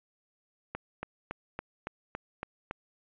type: click train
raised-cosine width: 0.5 ms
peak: -20 dBFS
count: 8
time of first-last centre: 0.75-2.711 s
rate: 3.57 Hz
effects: resampled to 8000 Hz + 10-bit